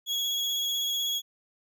35% pulse tone with vibrato, 3333 Hz, G#7, 5 cents sharp, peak -25 dBFS, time 0.06-1.22 s, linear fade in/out 50 ms, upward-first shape triangle, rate 16 Hz, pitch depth 23 cents each way, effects none

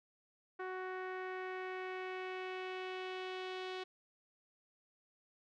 sawtooth tone with low-pass filter sweep, 371.6 Hz, F#4, 7 cents sharp, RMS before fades -43 dBFS, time 0.59-3.84 s, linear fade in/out 10 ms, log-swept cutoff 1600 to 3600 Hz, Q 2.1, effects none

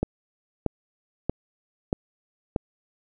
click train, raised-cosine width 2 ms, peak -10 dBFS, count 5, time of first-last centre 0.03-2.562 s, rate 1.58 Hz, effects none

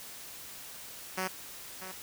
5% pulse tone with echo, 186.9 Hz, F#3, 18 cents sharp, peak -20 dBFS, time 1.17-1.28 s, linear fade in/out 10 ms, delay 640 ms, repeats 1, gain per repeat -11 dB, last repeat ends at 1.92 s, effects white hiss -46 dBFS RMS until 2.02 s

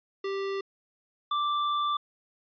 square tone pair in turn, 392 / 1174.7 Hz, G4 / D6, 0 / 0 cents, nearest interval octave + perfect fifth, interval 1900 cents, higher second, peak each -30 / -26 dBFS, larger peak second, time 0.24-0.61 / 1.31-1.97 s, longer second, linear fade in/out 5 ms, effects resampled to 11025 Hz

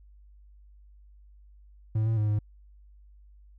triangle tone with pitch steps, 109.1 / 112.4 / 106.3 / 105.2 Hz, A2 / A2 / G#2 / G#2, -14 / +37 / +41 / +23 cents, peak -21 dBFS, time 1.95-2.39 s, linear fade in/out 5 ms, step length 110 ms, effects added 50 Hz sine -51 dBFS peak until 3.58 s

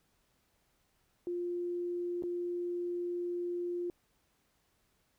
sine tone with dropouts, 350.8 Hz, F4, 8 cents sharp, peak -33 dBFS, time 1.27-3.9 s, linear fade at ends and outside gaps 1 ms, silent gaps 2.224-2.236 s, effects pink hiss -74 dBFS RMS until 5.18 s

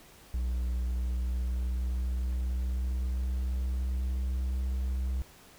triangle tone with pitch glide, 61.3 to 64.24 Hz, B1 to C2, -12 to -31 cents, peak -26 dBFS, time 0.34-5.22 s, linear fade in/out 0 ms, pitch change +81 cents, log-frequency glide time 0.82-4.54 s, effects pink hiss -55 dBFS RMS until 5.58 s

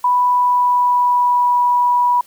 sine tone with pitch glide, 987.8 to 976.5 Hz, B5 to B5, 0 to -20 cents, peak -11 dBFS, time 0.04-2.21 s, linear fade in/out 5 ms, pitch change -20 cents, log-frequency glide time 0.26-1.57 s, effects white hiss -49 dBFS RMS until 2.26 s

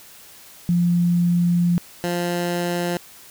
sine / 15% pulse tone pair in turn, 174 / 174.68 Hz, F3 / F3, -6 / +1 cents, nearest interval unison, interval 7 cents, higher second, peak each -15 dBFS, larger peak neither, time 0.69-1.78 / 2.04-2.97 s, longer first, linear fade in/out 0 ms, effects white hiss -45 dBFS RMS until 3.3 s

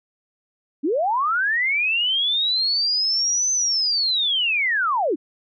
sine linear two-way sweep, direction up then down, 252.6 to 6190 to 252.6 Hz, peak -18 dBFS, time 0.83-5.16 s, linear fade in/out 20 ms, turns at 3.52 s, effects none

